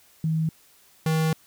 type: tone pair in turn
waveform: sine / square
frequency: 159.6 / 159 Hz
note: D#3 / D#3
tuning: +44 / +38 cents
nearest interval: unison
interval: 6 cents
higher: first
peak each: -21 dBFS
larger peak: neither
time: 0.24-0.49 / 1.06-1.33 s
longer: second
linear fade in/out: 2 ms
effects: white hiss -57 dBFS RMS until 1.46 s